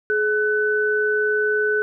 sine tone pair together, 423.6 / 1500 Hz, G#4 / F#6, +34 / +23 cents, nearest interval octave + minor seventh, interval 2189 cents, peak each -20 / -20 dBFS, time 0.1-1.82 s, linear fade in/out 0 ms, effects none

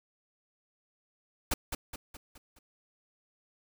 pink noise with echo, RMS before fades -29 dBFS, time 1.51-1.54 s, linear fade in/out 5 ms, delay 210 ms, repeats 5, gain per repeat -6 dB, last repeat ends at 2.59 s, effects none

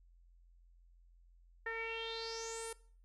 sawtooth tone with low-pass filter sweep, 453.7 Hz, A#4, 47 cents flat, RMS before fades -42 dBFS, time 1.66-2.73 s, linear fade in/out 5 ms, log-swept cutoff 1800 to 10000 Hz, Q 7.3, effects noise-tail reverb RT60 0.5 s tail -20 dB re dry + added 43 Hz sine -61 dBFS peak until 3.04 s

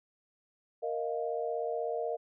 sine chord, Bb suspended fourth, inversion none, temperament equal, 466.2 / 622.3 / 698.5 Hz, Bb4 / Eb5 / F5, 0 / 0 / 0 cents, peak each -34 / -36 / -37 dBFS, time 0.82-2.17 s, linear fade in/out 20 ms, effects none

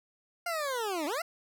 20% pulse linear two-way sweep, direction down then up, 709 to 280 to 709 Hz, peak -26 dBFS, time 0.46-1.22 s, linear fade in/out 5 ms, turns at 1.06 s, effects none

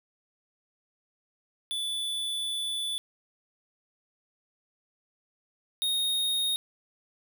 square tone pair in turn, 3472 / 3719 Hz, A7 / A#7, -24 / -5 cents, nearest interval minor second, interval 119 cents, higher second, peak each -30 / -26 dBFS, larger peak second, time 1.71-2.98 / 5.82-6.56 s, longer first, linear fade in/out 0 ms, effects none

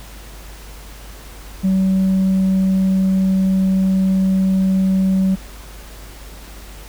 sine tone with tanh clipping, 190 Hz, F#3, 46 cents sharp, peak -13 dBFS, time 1.63-5.36 s, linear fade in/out 20 ms, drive 1 dB, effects added 50 Hz sine -35 dBFS peak until 6.88 s + pink hiss -40 dBFS RMS until 6.88 s

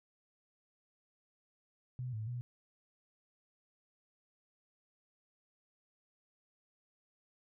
sine tone with pitch steps, 125.8 / 108.9 / 122.1 Hz, B2 / A2 / B2, +32 / -17 / -19 cents, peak -37 dBFS, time 1.99-2.41 s, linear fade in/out 0 ms, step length 140 ms, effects none

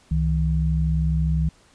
sine tone pair together, 66.9 / 159.12 Hz, C2 / D#3, +39 / +39 cents, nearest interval octave + minor third, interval 1500 cents, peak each -21 dBFS, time 0.11-1.49 s, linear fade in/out 5 ms, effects pink hiss -56 dBFS RMS until 1.74 s + resampled to 22050 Hz

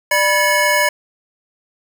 square tone cluster, 594 / 981 / 1710 / 2199 Hz, D5 / B5 / A6 / C#7, +20 / -12 / -50 / -14 cents, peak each -19 dBFS, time 0.11-0.89 s, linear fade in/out 5 ms, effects none

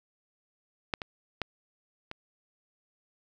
clicks, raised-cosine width 0.3 ms, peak -12 / -20 / -14 / -22 dBFS, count 4, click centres 0.938 / 1.018 / 1.417 / 2.114 s, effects none

